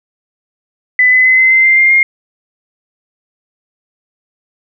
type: tone with pitch steps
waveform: sine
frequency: 2002 / 2019 / 2037 / 2055 / 2073 / 2091 / 2109 / 2127 Hz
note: B6 / B6 / C7 / C7 / C7 / C7 / C7 / C7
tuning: +23 / +38 / -47 / -32 / -17 / -2 / +13 / +28 cents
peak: -5 dBFS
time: 0.99-2.03 s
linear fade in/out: 2 ms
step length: 130 ms
effects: none